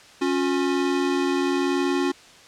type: tone pair together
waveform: square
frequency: 277.2 / 358.1 Hz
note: C#4 / F4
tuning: 0 / +43 cents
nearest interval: major third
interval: 443 cents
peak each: -24 dBFS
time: 0.21-2.12 s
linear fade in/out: 10 ms
effects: white hiss -48 dBFS RMS until 2.47 s + low-pass 6000 Hz 12 dB/octave